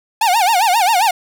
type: tone with vibrato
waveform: 45% pulse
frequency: 813 Hz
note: G#5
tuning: 37 cents flat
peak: -11 dBFS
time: 0.21-1.11 s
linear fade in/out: 5 ms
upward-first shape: sine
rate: 7.5 Hz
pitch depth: 240 cents each way
effects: none